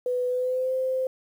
sine tone with pitch glide, 497.5 to 519.2 Hz, B4 to C5, +13 to -13 cents, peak -23 dBFS, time 0.06-1.07 s, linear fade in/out 2 ms, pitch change +74 cents, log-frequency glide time 0.28-0.73 s, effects 9-bit

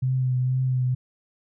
sine tone with vibrato, 128.3 Hz, C3, 34 cents flat, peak -20 dBFS, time 0.02-0.95 s, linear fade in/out 10 ms, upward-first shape triangle, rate 2.1 Hz, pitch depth 29 cents each way, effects none

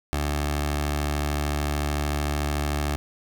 15% pulse tone with notch filter, 73.42 Hz, D2, in tune, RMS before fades -26 dBFS, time 0.13-2.96 s, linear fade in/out 0 ms, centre 190 Hz, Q 1, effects none

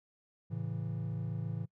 triangle chord, A major, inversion none, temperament equal with one note detuned, 110 / 137 / 164.81 Hz, A2 / C#3 / E3, 0 / -20 / 0 cents, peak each -36 / -38 / -37 dBFS, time 0.5-1.66 s, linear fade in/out 20 ms, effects noise-tail reverb RT60 0.1 s tail -23 dB re dry

